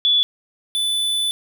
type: tone pair in turn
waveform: sine / square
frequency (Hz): 3440 / 3490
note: A7 / A7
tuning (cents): -40 / -15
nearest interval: unison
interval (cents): 25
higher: second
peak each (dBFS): -13 / -19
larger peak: first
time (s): 0.05-0.23 / 0.75-1.31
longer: second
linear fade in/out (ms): 0
effects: none

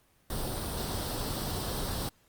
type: noise with comb filter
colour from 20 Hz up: pink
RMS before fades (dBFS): -34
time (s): 0.3-2.09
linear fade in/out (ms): 2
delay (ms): 0.22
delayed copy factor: +0.6
effects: pink hiss -66 dBFS RMS until 2.28 s + Opus 32 kbps

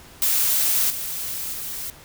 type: noise with level steps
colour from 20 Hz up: blue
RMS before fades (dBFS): -20 / -29 / -31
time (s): 0.22-1.9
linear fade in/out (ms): 0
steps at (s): 0.9 / 1.53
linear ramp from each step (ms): 2
effects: pink hiss -46 dBFS RMS until 2.04 s

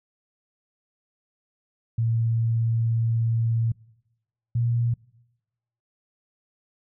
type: tone pair in turn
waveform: sine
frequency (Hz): 114.6 / 118.16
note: A#2 / A#2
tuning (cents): -29 / +24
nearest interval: minor second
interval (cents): 53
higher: second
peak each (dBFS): -20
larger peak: neither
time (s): 1.98-3.72 / 4.55-4.94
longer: first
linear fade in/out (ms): 5
effects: noise-tail reverb RT60 1.0 s tail -24 dB re dry

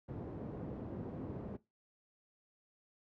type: band-pass noise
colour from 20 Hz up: pink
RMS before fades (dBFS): -44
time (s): 0.08-1.57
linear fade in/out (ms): 10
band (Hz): 110 to 440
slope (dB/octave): 12
effects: noise-tail reverb RT60 0.2 s tail -17 dB re dry

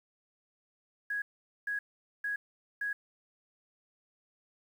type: tone bursts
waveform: sine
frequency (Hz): 1661.2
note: G#6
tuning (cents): 0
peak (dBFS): -31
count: 4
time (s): 1.1-2.93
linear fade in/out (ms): 5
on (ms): 120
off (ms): 450
effects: 10-bit

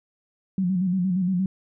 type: tone with vibrato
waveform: sine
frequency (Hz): 183.9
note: F#3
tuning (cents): -10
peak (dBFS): -20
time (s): 0.58-1.46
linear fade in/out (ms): 2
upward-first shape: square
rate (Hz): 8.6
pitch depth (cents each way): 65
effects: none

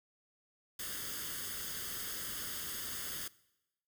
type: noise with comb filter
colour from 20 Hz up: white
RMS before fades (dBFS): -41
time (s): 0.79-3.28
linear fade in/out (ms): 5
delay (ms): 0.61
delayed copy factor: +0.7
effects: noise-tail reverb RT60 0.9 s tail -21 dB re dry

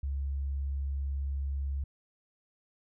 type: tone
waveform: sine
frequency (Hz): 69.1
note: C#2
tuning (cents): -5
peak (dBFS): -30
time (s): 0.03-1.84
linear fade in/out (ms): 5
effects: none

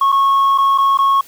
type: tone with dropouts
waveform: sine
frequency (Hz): 1097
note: C#6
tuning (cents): -18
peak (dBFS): -7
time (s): 0.01-1.21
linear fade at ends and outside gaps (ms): 5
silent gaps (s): 0.12-0.124 / 0.578-0.583 / 0.778-0.783 / 0.974-0.987
effects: tanh soft clip ceiling -9 dBFS + white hiss -43 dBFS RMS until 1.27 s

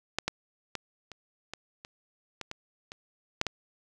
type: clicks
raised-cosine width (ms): 0.2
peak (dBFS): -10 / -11 / -16 / -26 / -20 / -26 / -19 / -20 / -24 / -8 / -13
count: 11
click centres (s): 0.186 / 0.28 / 0.753 / 1.117 / 1.536 / 1.849 / 2.413 / 2.514 / 2.919 / 3.414 / 3.467
effects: none

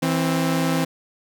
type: tone pair together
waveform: sawtooth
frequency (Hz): 163.8 / 263.1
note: E3 / C4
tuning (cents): -11 / +10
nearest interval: minor sixth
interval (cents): 821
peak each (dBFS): -18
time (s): 0.02-0.85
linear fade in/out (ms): 10
effects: none

